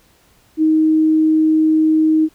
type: tone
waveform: sine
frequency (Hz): 314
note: D#4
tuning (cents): +16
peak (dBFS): -10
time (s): 0.57-2.29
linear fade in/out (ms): 50
effects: pink hiss -54 dBFS RMS until 2.34 s